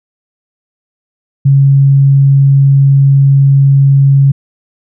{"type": "tone", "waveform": "sine", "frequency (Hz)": 138, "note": "C#3", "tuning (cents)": -7, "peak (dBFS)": -3, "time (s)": [1.45, 4.32], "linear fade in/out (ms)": 10, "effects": []}